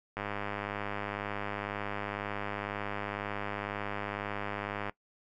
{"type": "click train", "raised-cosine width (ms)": 0.5, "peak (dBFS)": -20, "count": 483, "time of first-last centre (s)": [0.17, 4.895], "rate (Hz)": 102, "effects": ["noise-tail reverb RT60 0.1 s tail -20 dB re dry"]}